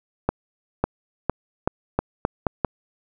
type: accelerating click train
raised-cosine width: 1 ms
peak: -5 dBFS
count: 8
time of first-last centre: 0.29-2.647 s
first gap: 550 ms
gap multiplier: 0.83
effects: none